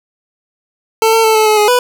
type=tone with pitch steps; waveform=25% pulse; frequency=445.4 / 450.8 / 440.9 / 434.2 / 428.4 / 419.2 / 493.9 Hz; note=A4 / A4 / A4 / A4 / A4 / G#4 / B4; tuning=+21 / +42 / +4 / -23 / -46 / +16 / 0 cents; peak=-4 dBFS; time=1.02-1.79 s; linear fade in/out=2 ms; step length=110 ms; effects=7-bit